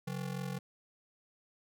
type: ring-modulated tone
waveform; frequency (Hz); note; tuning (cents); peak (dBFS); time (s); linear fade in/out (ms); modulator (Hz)
square; 159.5; D#3; +43; -34; 0.07-0.59; 5; 22.4
effects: none

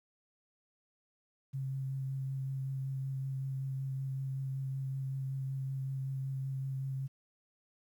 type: tone with vibrato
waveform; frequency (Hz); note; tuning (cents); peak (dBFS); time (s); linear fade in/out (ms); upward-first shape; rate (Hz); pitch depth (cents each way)
sine; 134.2; C3; +44; -34; 1.53-7.08; 20; sine; 5.3; 14
effects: 11-bit

